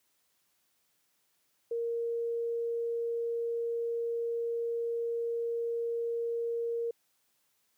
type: tone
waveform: sine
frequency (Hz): 466.2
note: A#4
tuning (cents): 0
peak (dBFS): -30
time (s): 1.71-6.91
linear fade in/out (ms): 5
effects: white hiss -74 dBFS RMS until 7.77 s + high-pass 80 Hz 12 dB/octave